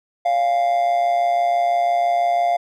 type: tone with amplitude modulation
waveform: triangle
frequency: 697 Hz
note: F5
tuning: 4 cents flat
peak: -11 dBFS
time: 0.25-2.57 s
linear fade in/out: 10 ms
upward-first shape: sine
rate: 126 Hz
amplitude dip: 55%
effects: none